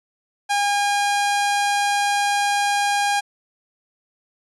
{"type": "tone", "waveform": "sawtooth", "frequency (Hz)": 812, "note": "G#5", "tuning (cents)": -39, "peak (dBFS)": -14, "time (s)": [0.49, 3.21], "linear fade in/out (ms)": 20, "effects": ["resampled to 24000 Hz"]}